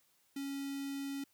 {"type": "tone with notch filter", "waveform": "square", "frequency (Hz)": 277.2, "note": "C#4", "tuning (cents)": 0, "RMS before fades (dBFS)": -40, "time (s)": [0.36, 1.24], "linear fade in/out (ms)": 5, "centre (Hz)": 990, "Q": 0.74, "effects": ["white hiss -72 dBFS RMS until 1.33 s", "high-pass 60 Hz 12 dB/octave"]}